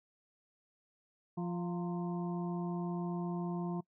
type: harmonic tone with a mistuned harmonic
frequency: 174.4 Hz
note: F3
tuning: 2 cents flat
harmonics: 1 / 2 / 4 / 5 / 6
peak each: -35 / -41 / -47 / -49 / -51 dBFS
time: 1.37-3.81 s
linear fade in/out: 10 ms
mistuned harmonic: 5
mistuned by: +80 cents
effects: noise-tail reverb RT60 0.1 s tail -23 dB re dry